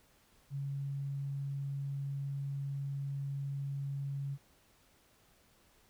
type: tone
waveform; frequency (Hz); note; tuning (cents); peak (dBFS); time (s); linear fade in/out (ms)
sine; 139.2; C#3; +8; -35; 0.5-4.38; 50
effects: pink hiss -67 dBFS RMS until 5.89 s